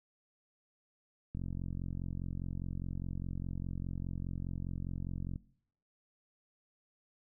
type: click train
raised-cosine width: 5 ms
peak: -27 dBFS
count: 181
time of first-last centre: 1.35-5.359 s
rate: 44.9 Hz
effects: noise-tail reverb RT60 0.7 s tail -22 dB re dry